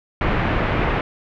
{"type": "low-pass noise", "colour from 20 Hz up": "pink", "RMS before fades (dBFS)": -20, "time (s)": [0.21, 1.01], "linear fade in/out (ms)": 2, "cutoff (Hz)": 2500, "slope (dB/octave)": 24, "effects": []}